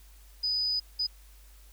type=tone bursts at uneven times; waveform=sine; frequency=4978 Hz; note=D#8; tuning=in tune; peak=-26 dBFS; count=2; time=0.43-0.8 / 0.99-1.07 s; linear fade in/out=10 ms; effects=added 50 Hz sine -51 dBFS peak until 1.72 s + white hiss -60 dBFS RMS until 1.72 s